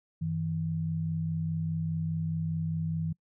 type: tone pair together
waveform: sine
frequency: 96.5 / 161.4 Hz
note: G2 / E3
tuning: -27 / -36 cents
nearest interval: major sixth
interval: 891 cents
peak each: -36 / -29 dBFS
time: 0.21-3.13 s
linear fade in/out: 10 ms
effects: noise-tail reverb RT60 0.1 s tail -25 dB re dry